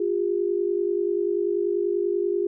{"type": "tone pair together", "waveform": "sine", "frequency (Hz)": [352.9, 403.2], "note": ["F4", "G4"], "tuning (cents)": [18, 49], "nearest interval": "major second", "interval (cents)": 231, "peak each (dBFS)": -24, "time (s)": [0, 2.47], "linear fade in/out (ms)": 5, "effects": []}